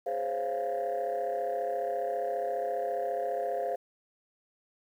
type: chord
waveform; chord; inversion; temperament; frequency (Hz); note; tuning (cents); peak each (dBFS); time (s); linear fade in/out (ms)
sine; Db major seventh; second; just; 415.8 / 519.7 / 554.4 / 693; Ab4 / C5 / Db5 / F5; +2 / -12 / 0 / -14; -36 / -32 / -36 / -31; 0.06-3.76; 10
effects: tanh soft clip ceiling -24 dBFS + 10-bit